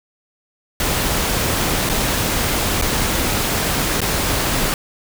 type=noise with dropouts; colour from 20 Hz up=pink; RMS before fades=-19 dBFS; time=0.8-4.74 s; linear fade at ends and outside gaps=1 ms; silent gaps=1.891-1.897 / 2.814-2.822 / 4.005-4.016 s; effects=none